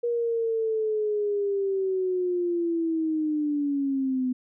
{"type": "linear sweep", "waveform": "sine", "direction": "down", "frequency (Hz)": [477.6, 251], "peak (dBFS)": -23, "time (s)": [0.03, 4.33], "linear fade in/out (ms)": 10, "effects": []}